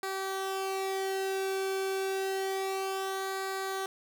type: tone with flanger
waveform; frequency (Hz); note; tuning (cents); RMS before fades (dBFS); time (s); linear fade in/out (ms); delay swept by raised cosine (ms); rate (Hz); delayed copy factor
sawtooth; 385; G4; -31; -33; 0.03-3.86; 2; 0.34 to 1.03; 0.29; -0.6
effects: none